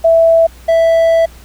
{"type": "tone pair in turn", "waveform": ["sine", "triangle"], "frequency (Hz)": [659.3, 659.3], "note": ["E5", "E5"], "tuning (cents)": [0, 0], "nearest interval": "unison", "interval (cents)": 0, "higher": "neither", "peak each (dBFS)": -5, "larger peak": "neither", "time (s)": [[0.04, 0.47], [0.68, 1.26]], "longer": "second", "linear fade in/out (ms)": 10, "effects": ["added 60 Hz sine -36 dBFS peak until 1.44 s", "pink hiss -42 dBFS RMS until 1.44 s"]}